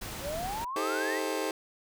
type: noise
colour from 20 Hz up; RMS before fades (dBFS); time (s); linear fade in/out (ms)
pink; -39; 0.01-0.65; 10
type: exponential sweep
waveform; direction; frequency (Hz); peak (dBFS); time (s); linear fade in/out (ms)
sine; up; 532 to 2062; -33; 0.21-1.21; 50
type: chord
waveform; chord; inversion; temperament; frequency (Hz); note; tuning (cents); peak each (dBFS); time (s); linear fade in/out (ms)
30% pulse; A half-diminished seventh; second; just; 316.8 / 396 / 440 / 528; Eb4 / G4 / A4 / C5; +31 / +18 / 0 / +16; -33; 0.76-1.51; 2
effects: none